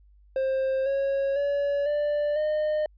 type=tone with pitch steps; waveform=triangle; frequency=530 / 549 / 568.7 / 589.1 / 610.2 Hz; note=C5 / C#5 / C#5 / D5 / D#5; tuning=+22 / -17 / +44 / +5 / -34 cents; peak=-21 dBFS; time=0.36-2.86 s; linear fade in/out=2 ms; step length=500 ms; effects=added 50 Hz sine -53 dBFS peak until 2.97 s + resampled to 11025 Hz